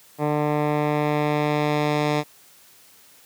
10% pulse tone with low-pass filter sweep, 149.1 Hz, D3, 27 cents sharp, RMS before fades -22 dBFS, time 0.18-2.24 s, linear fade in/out 50 ms, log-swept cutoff 1300 to 5400 Hz, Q 0.74, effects white hiss -52 dBFS RMS until 3.25 s + high-pass 80 Hz 12 dB/octave

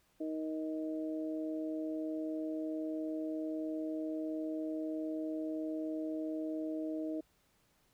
harmonic tone, 156.9 Hz, D#3, 15 cents sharp, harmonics 2 / 3 / 4, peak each -36 / -46 / -43 dBFS, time 0.2-7.21 s, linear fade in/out 10 ms, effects pink hiss -72 dBFS RMS until 7.93 s

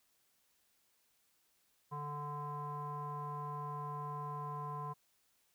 square tone with low-pass filter, 146.8 Hz, D3, in tune, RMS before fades -42 dBFS, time 1.91-4.94 s, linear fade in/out 20 ms, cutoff 1000 Hz, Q 9.8, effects white hiss -75 dBFS RMS until 5.54 s

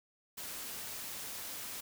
white noise, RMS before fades -43 dBFS, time 0.37-1.81 s, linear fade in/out 10 ms, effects none

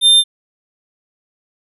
square tone, 3600 Hz, A7, 39 cents sharp, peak -7 dBFS, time 0.01-0.24 s, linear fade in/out 50 ms, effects resampled to 32000 Hz

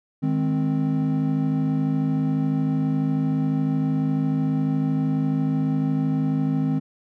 triangle chord, Ab major, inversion second, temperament equal, 155.56 / 207.7 / 261.6 Hz, Eb3 / Ab3 / C4, 0 / 0 / 0 cents, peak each -21 / -27 / -21 dBFS, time 0.22-6.8 s, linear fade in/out 20 ms, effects none

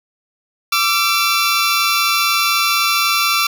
15% pulse tone pair together, 1166.4 / 1352 Hz, D6 / E6, -12 / +43 cents, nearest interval minor third, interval 255 cents, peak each -10 dBFS, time 0.72-3.47 s, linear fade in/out 5 ms, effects none

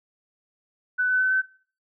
sine tone with pitch steps, 1496 / 1507.3 / 1518.6 / 1530.1 Hz, F#6 / F#6 / F#6 / G6, +19 / +32 / +45 / -42 cents, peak -19 dBFS, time 0.98-1.42 s, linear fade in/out 20 ms, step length 110 ms, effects noise-tail reverb RT60 0.4 s tail -17 dB re dry

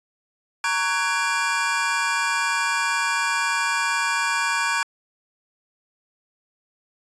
square tone cluster, 924 / 1119 / 1498 / 1656 / 2371 Hz, A#5 / C#6 / F#6 / G#6 / D7, -16 / +16 / +21 / -5 / +16 cents, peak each -28 dBFS, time 0.64-4.83 s, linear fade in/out 2 ms, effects resampled to 22050 Hz

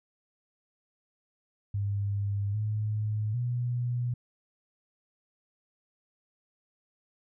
sine tone with pitch steps, 100.8 / 106.9 / 121.9 Hz, G2 / A2 / B2, +49 / -49 / -22 cents, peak -27 dBFS, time 1.74-4.14 s, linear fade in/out 5 ms, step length 800 ms, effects none

